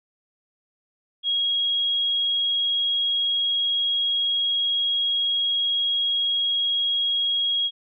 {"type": "tone", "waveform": "sine", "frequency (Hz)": 3293, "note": "G#7", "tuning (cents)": -15, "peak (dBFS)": -20, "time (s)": [1.23, 7.71], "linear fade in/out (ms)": 50, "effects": []}